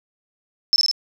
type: tone with echo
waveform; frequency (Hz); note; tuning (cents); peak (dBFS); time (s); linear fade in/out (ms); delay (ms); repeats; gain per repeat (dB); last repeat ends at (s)
sine; 5274; E8; 0; -12; 0.73-0.76; 0; 51; 3; -2; 0.913
effects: none